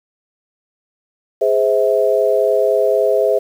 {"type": "chord", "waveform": "sine", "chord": "Ab augmented", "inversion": "none", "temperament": "just", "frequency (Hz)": [415.3, 519.1, 648.9], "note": ["Ab4", "C5", "E5"], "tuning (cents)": [0, -14, -27], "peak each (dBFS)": -16, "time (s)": [1.41, 3.39], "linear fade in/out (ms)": 10, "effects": ["7-bit"]}